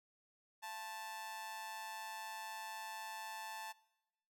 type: tone with amplitude modulation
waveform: sawtooth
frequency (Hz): 880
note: A5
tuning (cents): 0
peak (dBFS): -38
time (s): 0.62-3.73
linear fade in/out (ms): 20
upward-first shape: sine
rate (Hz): 196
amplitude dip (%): 60
effects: noise-tail reverb RT60 0.9 s tail -22 dB re dry